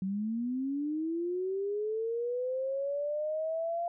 sine linear sweep, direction up, 185.8 to 693 Hz, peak -30 dBFS, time 0.02-3.88 s, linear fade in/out 2 ms, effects none

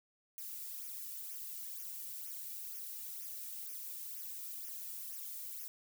violet noise with flanger, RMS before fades -45 dBFS, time 0.38-5.68 s, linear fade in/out 0 ms, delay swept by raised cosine 0.24 to 1.94 ms, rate 2.1 Hz, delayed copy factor -0.8, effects none

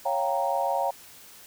sine chord, G half-diminished seventh, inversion second, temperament equal, 554.4 / 698.5 / 784 / 932.3 Hz, Db5 / F5 / G5 / Bb5, 0 / 0 / 0 / 0 cents, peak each -29 dBFS, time 0.05-0.91 s, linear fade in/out 10 ms, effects white hiss -49 dBFS RMS until 1.46 s

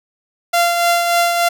sawtooth tone with tremolo, 690 Hz, F5, 21 cents flat, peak -7 dBFS, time 0.53-1.49 s, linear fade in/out 10 ms, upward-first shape triangle, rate 3.4 Hz, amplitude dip 45%, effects none

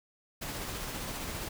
pink noise with tremolo, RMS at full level -37 dBFS, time 0.41-1.49 s, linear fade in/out 10 ms, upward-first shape sine, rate 15 Hz, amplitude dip 25%, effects none

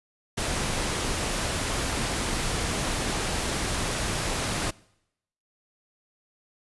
pink noise, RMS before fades -28 dBFS, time 0.37-4.71 s, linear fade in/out 10 ms, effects noise-tail reverb RT60 0.8 s tail -23 dB re dry + resampled to 24000 Hz

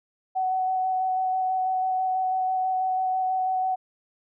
sine tone with vibrato, 749 Hz, F#5, 21 cents sharp, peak -22 dBFS, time 0.35-3.76 s, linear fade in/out 20 ms, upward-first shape square, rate 6.1 Hz, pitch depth 10 cents each way, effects none

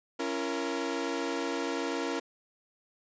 sawtooth chord, A# diminished, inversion first, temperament equal with one note detuned, 277.2 / 337.9 / 466.2 Hz, C#4 / E4 / A#4, 0 / +43 / 0 cents, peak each -31 dBFS, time 0.19-2.2 s, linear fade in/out 10 ms, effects resampled to 16000 Hz

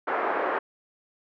pink band-pass noise, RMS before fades -27 dBFS, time 0.07-0.59 s, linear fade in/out 10 ms, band 400 to 1700 Hz, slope 24 dB/octave, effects none

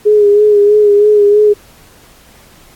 sine tone with vibrato, 415.3 Hz, G#4, in tune, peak -4 dBFS, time 0.05-1.54 s, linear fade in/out 20 ms, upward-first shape sine, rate 3.1 Hz, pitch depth 35 cents each way, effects pink hiss -43 dBFS RMS until 2.75 s + AAC 64 kbps

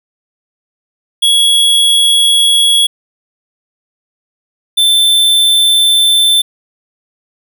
square tone pair in turn, 3342 / 3542 Hz, G#7 / A7, +10 / +11 cents, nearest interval minor second, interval 101 cents, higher second, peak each -7 dBFS, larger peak neither, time 1.22-2.87 / 4.77-6.42 s, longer neither, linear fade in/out 10 ms, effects none

